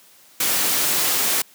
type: noise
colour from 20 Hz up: white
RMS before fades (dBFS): -20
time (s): 0.4-1.42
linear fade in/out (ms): 5
effects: white hiss -51 dBFS RMS until 1.54 s + high-pass 150 Hz 12 dB/octave